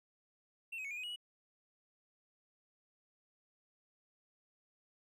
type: tone with pitch steps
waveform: triangle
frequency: 2700 / 2532 / 2217 / 2416 / 2510 / 2904 / 2924 Hz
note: E7 / D#7 / C#7 / D7 / D#7 / F#7 / F#7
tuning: +41 / +30 / 0 / +48 / +15 / -33 / -21 cents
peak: -39 dBFS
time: 0.72-1.161 s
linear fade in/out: 10 ms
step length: 63 ms
effects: none